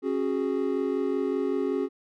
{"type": "chord", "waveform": "triangle", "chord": "C# suspended fourth", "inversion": "none", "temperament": "equal with one note detuned", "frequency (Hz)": [272.3, 370, 415.3], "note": ["C#4", "F#4", "G#4"], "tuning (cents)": [-31, 0, 0], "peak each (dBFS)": -27, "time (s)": [0.02, 1.89], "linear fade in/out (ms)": 50, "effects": []}